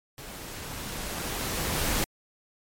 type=noise with level ramp; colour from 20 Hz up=pink; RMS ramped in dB=-42 to -26 dBFS; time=0.18-2.04 s; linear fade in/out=0 ms; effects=MP3 64 kbps